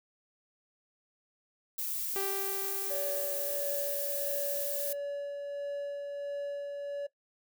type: noise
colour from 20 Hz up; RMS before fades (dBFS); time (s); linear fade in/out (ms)
violet; -35; 1.78-4.93; 5
type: tone with exponential decay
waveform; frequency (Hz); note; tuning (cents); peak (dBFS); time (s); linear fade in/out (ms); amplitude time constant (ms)
sawtooth; 392; G4; 0; -29; 2.16-5.02; 0; 620
type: tone with tremolo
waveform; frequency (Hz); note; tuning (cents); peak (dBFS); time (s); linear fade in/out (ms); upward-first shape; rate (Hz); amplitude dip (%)
triangle; 570; C#5; +48; -31; 2.9-7.07; 10; sine; 1.5; 30
effects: noise-tail reverb RT60 0.1 s tail -18 dB re dry